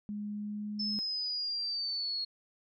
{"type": "tone with pitch glide", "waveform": "sine", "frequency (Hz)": [207.7, 209.3], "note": ["G#3", "G#3"], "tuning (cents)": [0, 14], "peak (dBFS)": -35, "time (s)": [0.09, 0.99], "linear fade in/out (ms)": 0, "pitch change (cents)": 14, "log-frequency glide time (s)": [0.31, 0.69]}
{"type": "linear sweep", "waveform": "sine", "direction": "down", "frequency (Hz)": [5270, 4298], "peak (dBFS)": -32, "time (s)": [0.79, 2.25], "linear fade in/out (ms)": 10}
{"effects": []}